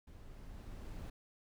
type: noise with level ramp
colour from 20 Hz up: brown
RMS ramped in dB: -54 to -44 dBFS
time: 0.07-1.1 s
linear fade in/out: 5 ms
effects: none